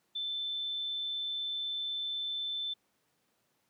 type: tone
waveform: sine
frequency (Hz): 3532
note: A7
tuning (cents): +6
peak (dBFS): -33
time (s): 0.15-2.74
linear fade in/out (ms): 10
effects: pink hiss -75 dBFS RMS until 3.69 s + high-pass 150 Hz 12 dB/octave